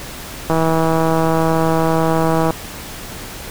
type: click train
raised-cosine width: 1 ms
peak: -3 dBFS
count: 326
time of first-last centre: 0.5-2.506 s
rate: 162 Hz
effects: pink hiss -31 dBFS RMS until 3.5 s